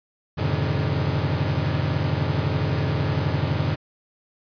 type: tone cluster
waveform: 40% pulse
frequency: 89.1 / 107.3 / 130.5 / 142.9 / 154.3 Hz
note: F2 / A2 / C3 / D3 / D#3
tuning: +35 / -43 / -4 / -47 / -14 cents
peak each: -27 dBFS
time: 0.37-3.76 s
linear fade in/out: 20 ms
effects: resampled to 11025 Hz